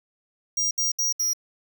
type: tone bursts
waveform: square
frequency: 5700 Hz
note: F8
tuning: 34 cents sharp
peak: -22 dBFS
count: 4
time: 0.57-1.334 s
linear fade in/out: 5 ms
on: 140 ms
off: 68 ms
effects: none